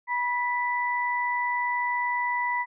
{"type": "tone pair together", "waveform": "sine", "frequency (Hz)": [972.9, 1981], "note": ["B5", "B6"], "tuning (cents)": [-26, 5], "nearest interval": "octave", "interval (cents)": 1231, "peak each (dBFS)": [-26, -28], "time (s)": [0.07, 2.66], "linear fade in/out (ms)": 50, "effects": []}